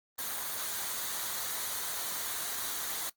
white noise with comb filter, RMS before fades -36 dBFS, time 0.18-3.1 s, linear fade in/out 10 ms, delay 0.38 ms, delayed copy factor -0.5, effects noise-tail reverb RT60 0.1 s tail -18 dB re dry + Opus 24 kbps

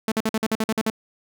sawtooth tone bursts, 220 Hz, A3, in tune, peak -16 dBFS, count 10, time 0.08-0.901 s, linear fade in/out 2 ms, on 38 ms, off 49 ms, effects none

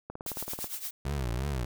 click train, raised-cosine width 1 ms, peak -24 dBFS, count 11, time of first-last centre 0.1-0.643 s, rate 18.4 Hz
blue noise with tremolo, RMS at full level -34 dBFS, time 0.26-0.91 s, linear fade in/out 5 ms, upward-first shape triangle, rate 8.8 Hz, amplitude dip 85%
25% pulse tone with vibrato, 64.6 Hz, C2, 21 cents flat, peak -26 dBFS, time 1.05-1.65 s, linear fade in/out 5 ms, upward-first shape triangle, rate 2.9 Hz, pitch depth 240 cents each way
effects none

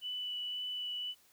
sine tone with vibrato, 2972 Hz, F#7, 7 cents sharp, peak -36 dBFS, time 0.01-1.15 s, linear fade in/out 50 ms, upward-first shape sine, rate 1.9 Hz, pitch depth 9 cents each way, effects white hiss -66 dBFS RMS until 1.32 s

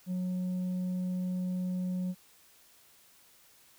sine tone with tanh clipping, 182.5 Hz, F#3, 24 cents flat, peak -31 dBFS, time 0.06-2.15 s, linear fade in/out 50 ms, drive 3 dB, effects white hiss -61 dBFS RMS until 3.78 s

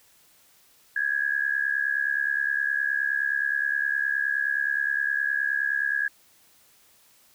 sine tone with amplitude modulation, 1662 Hz, G#6, 1 cent sharp, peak -19 dBFS, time 0.96-6.08 s, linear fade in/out 5 ms, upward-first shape sine, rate 69.6 Hz, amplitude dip 85%, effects white hiss -59 dBFS RMS until 7.34 s

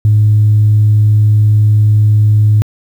sine tone, 106.1 Hz, G#2, 38 cents sharp, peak -4 dBFS, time 0.05-2.62 s, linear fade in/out 0 ms, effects tanh soft clip ceiling -1 dBFS + 7-bit

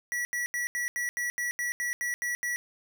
square tone bursts, 1940 Hz, B6, 31 cents flat, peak -29 dBFS, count 12, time 0.12-2.56 s, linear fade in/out 0 ms, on 130 ms, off 80 ms, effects none

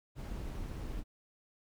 brown noise with amplitude modulation, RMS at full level -38 dBFS, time 0.15-1.04 s, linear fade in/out 50 ms, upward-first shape sine, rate 269 Hz, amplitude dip 45%, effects none

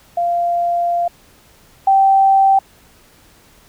sine tone pair in turn, 693 / 777.9 Hz, F5 / G5, -14 / -14 cents, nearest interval major second, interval 200 cents, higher second, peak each -14 / -8 dBFS, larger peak second, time 0.17-1.08 / 1.87-2.59 s, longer first, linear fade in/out 5 ms, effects pink hiss -49 dBFS RMS until 3.68 s

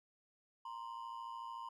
triangle ring-modulated tone, 988 Hz, B5, in tune, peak -39 dBFS, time 0.65-1.69 s, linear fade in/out 5 ms, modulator 56.8 Hz, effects none

